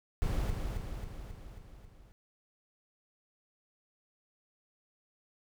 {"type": "noise with echo", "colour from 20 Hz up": "brown", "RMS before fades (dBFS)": -31, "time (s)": [0.22, 0.5], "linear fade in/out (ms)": 0, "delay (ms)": 270, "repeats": 6, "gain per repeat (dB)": -4, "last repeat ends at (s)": 2.12, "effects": []}